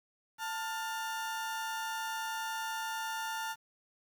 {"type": "tone pair together", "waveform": "35% pulse", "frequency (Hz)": [889, 1412.5], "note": ["A5", "F6"], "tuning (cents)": [18, 19], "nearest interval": "minor sixth", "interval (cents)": 801, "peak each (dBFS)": [-35, -38], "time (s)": [0.38, 3.56], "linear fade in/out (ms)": 50, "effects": ["10-bit"]}